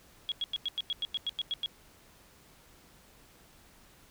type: tone bursts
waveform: sine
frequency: 3322 Hz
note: G#7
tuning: in tune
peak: -29 dBFS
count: 12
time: 0.29-1.66 s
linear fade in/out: 0 ms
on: 28 ms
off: 94 ms
effects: pink hiss -59 dBFS RMS until 4.1 s